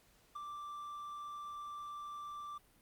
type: tone with ADSR envelope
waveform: triangle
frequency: 1174.7 Hz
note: D6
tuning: in tune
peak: -36 dBFS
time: 0.35-2.58 s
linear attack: 13 ms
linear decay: 3 ms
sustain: -5 dB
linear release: 5 ms
effects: pink hiss -68 dBFS RMS until 2.81 s + Opus 48 kbps